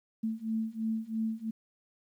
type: beating tone pair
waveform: sine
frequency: 220.5 / 223.5 Hz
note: A3 / A3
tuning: +4 / +27 cents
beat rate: 3 Hz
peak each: -34 / -33 dBFS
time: 0.23-1.51 s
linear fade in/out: 10 ms
effects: 11-bit